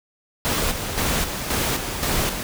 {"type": "noise with tremolo", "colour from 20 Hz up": "pink", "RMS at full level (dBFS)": -22, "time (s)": [0.45, 2.43], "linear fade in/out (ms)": 0, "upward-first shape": "square", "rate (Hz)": 1.9, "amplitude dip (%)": 50, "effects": []}